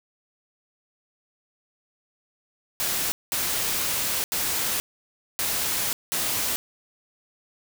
white noise bursts at uneven times, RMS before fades -26 dBFS, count 5, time 2.8-3.12 / 3.32-4.24 / 4.32-4.8 / 5.39-5.93 / 6.12-6.56 s, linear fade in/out 0 ms, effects none

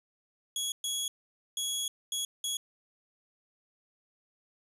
20% pulse tone bursts at uneven times, 3341 Hz, G#7, 10 cents sharp, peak -25 dBFS, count 5, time 0.56-0.72 / 0.84-1.08 / 1.57-1.88 / 2.12-2.25 / 2.44-2.57 s, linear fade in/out 2 ms, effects none

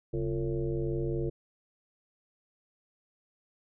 sine tone with frequency modulation, 240.8 Hz, B3, 44 cents flat, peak -28 dBFS, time 0.13-1.3 s, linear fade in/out 10 ms, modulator 105 Hz, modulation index 2.2, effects none

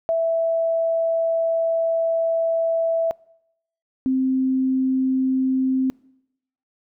sine tone pair in turn, 659.3 / 261.6 Hz, E5 / C4, 0 / 0 cents, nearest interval octave + major third, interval 1600 cents, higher first, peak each -17 dBFS, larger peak neither, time 0.09-3.11 / 4.06-5.9 s, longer first, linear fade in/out 0 ms, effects noise-tail reverb RT60 0.8 s tail -25 dB re dry

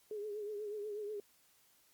sine tone with vibrato, 418.4 Hz, G#4, 13 cents sharp, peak -39 dBFS, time 0.11-1.2 s, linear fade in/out 2 ms, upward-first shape triangle, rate 8.2 Hz, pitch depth 68 cents each way, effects white hiss -69 dBFS RMS until 1.93 s + Opus 48 kbps

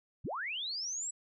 sine linear sweep, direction up, 43.33 to 7902 Hz, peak -35 dBFS, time 0.24-1.11 s, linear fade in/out 10 ms, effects none

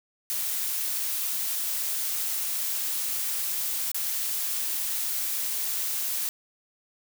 blue noise with dropouts, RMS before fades -29 dBFS, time 0.3-6.29 s, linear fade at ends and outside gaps 0 ms, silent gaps 3.916-3.945 s, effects none

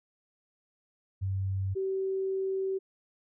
sine tone pair in turn, 96.2 / 383.6 Hz, G2 / G4, -32 / -37 cents, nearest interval 2 octaves, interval 2395 cents, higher second, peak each -28 dBFS, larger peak neither, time 1.21-1.75 / 1.75-2.79 s, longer second, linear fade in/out 20 ms, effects none

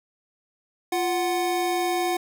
square tone pair together, 348.8 / 739.1 Hz, F4 / F#5, -2 / -2 cents, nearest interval octave + minor second, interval 1300 cents, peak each -26 dBFS, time 0.92-2.17 s, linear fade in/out 5 ms, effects none

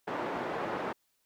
pink band-pass noise, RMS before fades -35 dBFS, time 0.07-0.93 s, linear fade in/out 10 ms, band 320 to 1300 Hz, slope 12 dB/octave, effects white hiss -75 dBFS RMS until 1.25 s

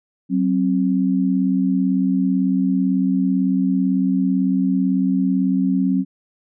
sine tone pair together, 188.2 / 266.2 Hz, F#3 / C4, +30 / +30 cents, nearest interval tritone, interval 600 cents, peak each -18 dBFS, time 0.29-6.05 s, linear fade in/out 50 ms, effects none

